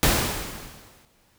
pink noise with exponential decay, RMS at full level -17 dBFS, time 0.03-1.05 s, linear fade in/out 0 ms, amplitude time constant 220 ms, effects pink hiss -62 dBFS RMS until 1.38 s

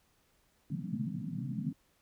white band-pass noise, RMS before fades -37 dBFS, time 0.7-1.73 s, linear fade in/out 5 ms, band 120 to 260 Hz, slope 96 dB/octave, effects pink hiss -71 dBFS RMS until 2.01 s

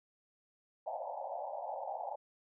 white band-pass noise, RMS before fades -41 dBFS, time 0.86-2.16 s, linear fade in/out 10 ms, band 540 to 890 Hz, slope 96 dB/octave, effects none

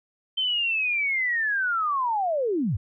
sine linear sweep, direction down, 3116 to 76.7 Hz, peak -22 dBFS, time 0.37-2.77 s, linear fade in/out 10 ms, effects none

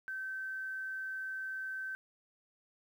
sine tone with quantisation, 1543 Hz, G6, 28 cents flat, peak -37 dBFS, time 0.08-1.95 s, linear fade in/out 0 ms, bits 11, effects none

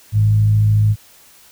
sine tone with frequency modulation, 105.7 Hz, G#2, 31 cents sharp, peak -10 dBFS, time 0.12-0.96 s, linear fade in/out 50 ms, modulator 53.7 Hz, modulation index 0.27, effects white hiss -47 dBFS RMS until 1.51 s

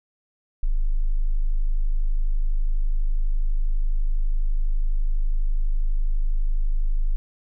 sine tone, 26.04 Hz, G#0, 6 cents sharp, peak -17 dBFS, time 0.63-7.16 s, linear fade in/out 0 ms, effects none

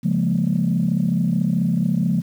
sine chord, Bb minor seventh, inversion first, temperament equal with one note detuned, 138.59 / 174.61 / 208.5 / 233.1 Hz, Db3 / F3 / Ab3 / Bb3, 0 / 0 / +7 / 0 cents, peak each -24 / -19 / -22 / -24 dBFS, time 0.03-2.22 s, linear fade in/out 20 ms, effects tanh soft clip ceiling -9 dBFS + 8-bit

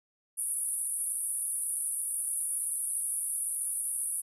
white band-pass noise, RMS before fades -33 dBFS, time 0.37-4.22 s, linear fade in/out 20 ms, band 9300 to 11000 Hz, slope 96 dB/octave, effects none

